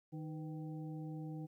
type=harmonic tone with a mistuned harmonic; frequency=155.56 Hz; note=D#3; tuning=in tune; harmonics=1 / 2 / 3 / 5; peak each=-43 / -47 / -56 / -58 dBFS; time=0.12-1.47 s; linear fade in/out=20 ms; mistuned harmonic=3; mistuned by=+110 cents; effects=13-bit